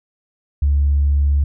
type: tone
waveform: sine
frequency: 71.3 Hz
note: C#2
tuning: 49 cents sharp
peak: -11 dBFS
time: 0.62-1.44 s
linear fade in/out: 5 ms
effects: tanh soft clip ceiling -8 dBFS